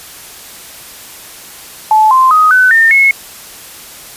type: tone with pitch steps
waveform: sine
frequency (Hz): 866 / 1041.8 / 1253.3 / 1507.8 / 1813.9 / 2182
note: A5 / C6 / D#6 / F#6 / A#6 / C#7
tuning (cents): -28 / -8 / +12 / +32 / -48 / -28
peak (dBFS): -4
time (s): 1.91-3.11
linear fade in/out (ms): 2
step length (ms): 200
effects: white hiss -32 dBFS RMS until 4.16 s + resampled to 32000 Hz